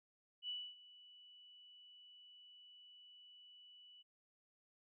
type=tone with ADSR envelope; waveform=sine; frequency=2960 Hz; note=F#7; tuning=in tune; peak=-40 dBFS; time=0.42-4.03 s; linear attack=67 ms; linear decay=260 ms; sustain=-19 dB; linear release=20 ms; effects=none

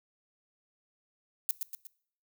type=noise with echo; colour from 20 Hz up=violet; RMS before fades=-28 dBFS; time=1.49-1.51 s; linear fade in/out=0 ms; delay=120 ms; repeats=3; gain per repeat=-6 dB; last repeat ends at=1.87 s; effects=noise-tail reverb RT60 0.6 s tail -21 dB re dry

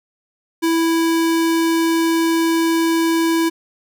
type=tone; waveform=square; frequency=329.6 Hz; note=E4; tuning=in tune; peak=-15 dBFS; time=0.62-3.5 s; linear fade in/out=20 ms; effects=none

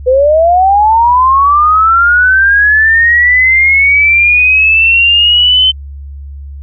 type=linear sweep; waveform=sine; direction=up; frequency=493.9 to 3077 Hz; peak=-4 dBFS; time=0.06-5.72 s; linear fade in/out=20 ms; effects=added 70 Hz sine -23 dBFS peak until 6.62 s

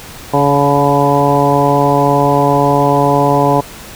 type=harmonic tone with a mistuned harmonic; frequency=142 Hz; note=C#3; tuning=42 cents sharp; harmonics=1 / 2 / 3 / 4 / 5 / 6 / 7; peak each=-16 / -16 / -16 / -16 / -16 / -16 / -16 dBFS; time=0.33-3.61 s; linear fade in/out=10 ms; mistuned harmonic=6; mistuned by=+15 cents; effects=pink hiss -32 dBFS RMS until 3.95 s

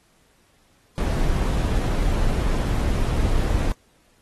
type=noise; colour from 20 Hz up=brown; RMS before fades=-21 dBFS; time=0.98-3.72 s; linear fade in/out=0 ms; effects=pink hiss -61 dBFS RMS until 4.21 s + AAC 32 kbps

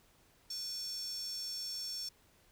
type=tone with high-pass filter; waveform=square; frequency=493.9 Hz; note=B4; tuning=in tune; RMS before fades=-41 dBFS; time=0.5-2.09 s; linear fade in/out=5 ms; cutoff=5400 Hz; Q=9.5; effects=pink hiss -67 dBFS RMS until 2.51 s

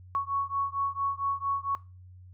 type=beating tone pair; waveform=sine; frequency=1108.7 / 1113.1 Hz; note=C#6 / C#6; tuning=0 / +7 cents; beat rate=4.4 Hz; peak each=-30 dBFS; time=0.15-1.75 s; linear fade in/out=0 ms; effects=noise-tail reverb RT60 0.3 s tail -20 dB re dry + added 91 Hz sine -47 dBFS peak until 2.33 s

